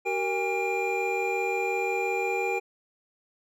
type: tone cluster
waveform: triangle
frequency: 381.8 / 467.5 / 810 / 2393 Hz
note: G4 / A#4 / G#5 / D7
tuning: -46 / +5 / -43 / +32 cents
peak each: -29 dBFS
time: 0.05-2.6 s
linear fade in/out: 20 ms
effects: none